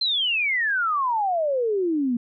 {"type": "exponential sweep", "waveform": "sine", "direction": "down", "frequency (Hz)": [4186, 231], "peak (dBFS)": -20, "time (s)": [0.01, 2.17], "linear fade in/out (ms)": 5, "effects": []}